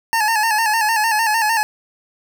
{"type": "tone with vibrato", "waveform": "25% pulse", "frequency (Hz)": 880, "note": "A5", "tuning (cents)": 0, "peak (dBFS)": -11, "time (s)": [0.13, 1.63], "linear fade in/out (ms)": 0, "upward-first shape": "square", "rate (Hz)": 6.6, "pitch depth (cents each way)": 60, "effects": []}